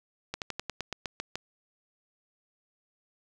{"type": "slowing click train", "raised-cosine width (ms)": 0.2, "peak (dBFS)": -16, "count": 10, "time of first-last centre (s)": [0.34, 1.356], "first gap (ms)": 78, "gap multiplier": 1.09, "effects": []}